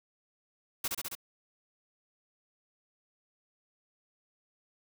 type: noise with echo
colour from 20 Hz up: white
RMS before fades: -32 dBFS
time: 0.84-0.88 s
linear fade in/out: 5 ms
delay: 68 ms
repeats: 4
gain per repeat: -2 dB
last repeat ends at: 1.152 s
effects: none